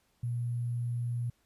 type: tone with sample-and-hold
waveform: sine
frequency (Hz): 120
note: B2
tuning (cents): -49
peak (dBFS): -30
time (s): 0.23-1.3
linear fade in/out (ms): 5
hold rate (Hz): 11025
effects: pink hiss -72 dBFS RMS until 1.45 s + resampled to 32000 Hz